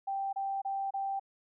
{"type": "tone bursts", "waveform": "sine", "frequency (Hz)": 784, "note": "G5", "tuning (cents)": 0, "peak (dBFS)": -31, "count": 4, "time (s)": [0.07, 1.197], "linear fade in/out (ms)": 10, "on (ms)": 260, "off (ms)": 29, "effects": []}